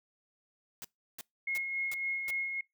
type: noise bursts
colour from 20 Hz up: white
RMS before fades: -43 dBFS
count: 5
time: 0.82-2.305 s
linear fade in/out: 0 ms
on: 25 ms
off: 340 ms
type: tone with tremolo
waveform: sine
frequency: 2160 Hz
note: C#7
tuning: 45 cents flat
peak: -30 dBFS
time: 1.47-2.61 s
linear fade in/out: 5 ms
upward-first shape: sine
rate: 3.6 Hz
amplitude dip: 40%
effects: noise-tail reverb RT60 0.2 s tail -25 dB re dry